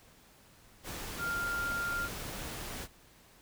sine tone in noise, 1396.9 Hz, F6, in tune, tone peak -32 dBFS, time 1.18-2.09 s, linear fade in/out 50 ms, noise pink, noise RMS -41 dBFS, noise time 0.83-2.88 s, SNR +6 dB, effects pink hiss -60 dBFS RMS until 3.41 s

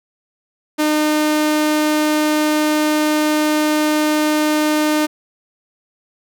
sawtooth tone, 304.3 Hz, D#4, 38 cents flat, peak -10 dBFS, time 0.78-5.07 s, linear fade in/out 20 ms, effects none

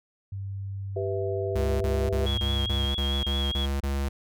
sine tone with pitch glide, 98 to 99.66 Hz, G2 to G2, 0 to +29 cents, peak -31 dBFS, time 0.32-2.87 s, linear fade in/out 5 ms, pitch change +29 cents, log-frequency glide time 1.4-2.63 s
sine chord, E minor, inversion first, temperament equal, 392 / 493.9 / 659.3 Hz, G4 / B4 / E5, 0 / 0 / 0 cents, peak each -29 / -33 / -34 dBFS, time 0.96-2.26 s, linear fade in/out 5 ms
square tone bursts, 69.3 Hz, C#2, in tune, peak -26 dBFS, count 9, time 1.55-4.09 s, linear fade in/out 10 ms, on 260 ms, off 25 ms
sine tone with vibrato, 3302 Hz, G#7, 11 cents flat, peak -29 dBFS, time 2.26-3.66 s, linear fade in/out 10 ms, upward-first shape sine, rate 4.7 Hz, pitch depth 31 cents each way
effects none

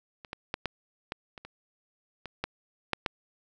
clicks, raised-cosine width 0.3 ms, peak -28 / -20 / -14 / -14 / -17 / -27 / -27 / -23 / -14 / -10 / -11 dBFS, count 11, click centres 0.248 / 0.331 / 0.541 / 0.657 / 1.121 / 1.378 / 1.45 / 2.257 / 2.44 / 2.933 / 3.062 s, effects none

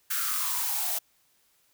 blue noise with high-pass filter sweep, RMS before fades -29 dBFS, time 0.1-0.99 s, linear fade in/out 10 ms, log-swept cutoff 1500 to 650 Hz, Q 8.3, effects white hiss -67 dBFS RMS until 1.73 s

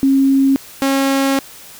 sine / sawtooth tone pair in turn, 271.3 / 272.3 Hz, C#4 / C#4, -37 / -31 cents, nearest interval unison, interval 6 cents, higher second, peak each -9 dBFS, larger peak neither, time 0.03-0.56 / 0.82-1.39 s, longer second, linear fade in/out 0 ms, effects white hiss -38 dBFS RMS until 1.79 s

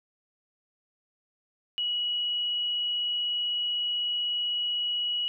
sine tone, 2919 Hz, F#7, 24 cents flat, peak -26 dBFS, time 1.78-5.28 s, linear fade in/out 0 ms, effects none

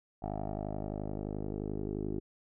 10% pulse tone with low-pass filter sweep, 51.5 Hz, G#1, 14 cents flat, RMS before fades -37 dBFS, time 0.22-2.2 s, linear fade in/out 10 ms, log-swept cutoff 720 to 380 Hz, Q 4.5, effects none

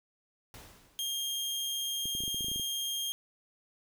pink noise with exponential decay, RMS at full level -48 dBFS, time 0.54-1.46 s, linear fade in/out 1 ms, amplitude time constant 200 ms
sawtooth tone, 3219 Hz, G7, 45 cents sharp, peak -29 dBFS, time 0.99-3.12 s, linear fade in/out 0 ms
clicks, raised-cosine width 3 ms, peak -31 dBFS, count 12, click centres 2.056 / 2.151 / 2.205 / 2.237 / 2.279 / 2.345 / 2.408 / 2.445 / 2.484 / 2.516 / 2.56 / 2.597 s
effects none

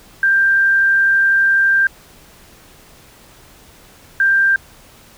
sine tone bursts at uneven times, 1583 Hz, G6, 17 cents sharp, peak -10 dBFS, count 2, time 0.23-1.87 / 4.2-4.56 s, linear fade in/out 2 ms, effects pink hiss -45 dBFS RMS until 5.17 s

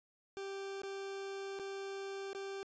40% pulse tone with dropouts, 392 Hz, G4, in tune, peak -40 dBFS, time 0.37-2.63 s, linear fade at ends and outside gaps 0 ms, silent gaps 0.818-0.834 / 1.59-1.597 / 2.331-2.349 s, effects resampled to 16000 Hz

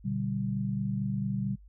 sine chord, G major, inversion first, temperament just, 122.5 / 147 / 196 Hz, B2 / D3 / G3, -14 / +2 / 0 cents, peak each -33 / -35 / -31 dBFS, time 0.04-1.56 s, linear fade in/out 20 ms, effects noise-tail reverb RT60 0.1 s tail -26 dB re dry + added 50 Hz sine -50 dBFS peak until 1.68 s

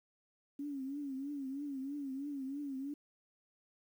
sine tone with vibrato, 277.2 Hz, C#4, in tune, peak -38 dBFS, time 0.59-2.94 s, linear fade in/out 5 ms, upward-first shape triangle, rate 3.1 Hz, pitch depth 110 cents each way, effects 11-bit

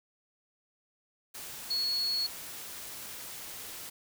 sine tone in noise, 4357 Hz, C#8, 31 cents flat, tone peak -28 dBFS, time 1.7-2.27 s, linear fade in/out 10 ms, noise white, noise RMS -43 dBFS, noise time 1.34-3.9 s, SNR +12 dB, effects none

